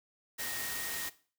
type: tone in noise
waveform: sine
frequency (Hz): 1864.7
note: A#6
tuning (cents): 0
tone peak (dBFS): -43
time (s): 0.38-1.1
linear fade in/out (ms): 20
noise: white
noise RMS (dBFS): -38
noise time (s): 0.38-1.1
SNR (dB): -8
effects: noise-tail reverb RT60 0.4 s tail -17 dB re dry